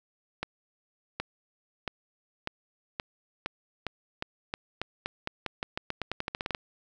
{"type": "accelerating click train", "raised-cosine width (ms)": 0.3, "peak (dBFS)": -15, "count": 25, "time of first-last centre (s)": [0.43, 6.548], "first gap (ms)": 770, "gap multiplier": 0.88, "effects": []}